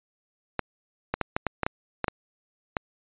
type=clicks; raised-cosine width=0.5 ms; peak=-10 dBFS; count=10; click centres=0.593 / 1.14 / 1.213 / 1.365 / 1.467 / 1.633 / 1.665 / 2.043 / 2.082 / 2.768 s; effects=resampled to 8000 Hz